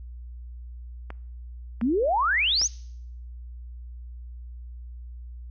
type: clicks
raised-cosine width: 0.5 ms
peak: -22 dBFS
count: 3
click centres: 1.104 / 1.813 / 2.616 s
type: exponential sweep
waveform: sine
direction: up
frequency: 211.4 to 6800 Hz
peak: -20 dBFS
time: 1.81-2.68 s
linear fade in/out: 20 ms
effects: noise-tail reverb RT60 0.7 s tail -24 dB re dry + added 60 Hz sine -37 dBFS peak until 5.5 s